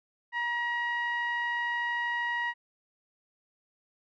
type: tone with low-pass filter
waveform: sawtooth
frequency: 953 Hz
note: A#5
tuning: 38 cents sharp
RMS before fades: -31 dBFS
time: 0.32-2.54 s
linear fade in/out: 50 ms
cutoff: 2100 Hz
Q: 4.6
effects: none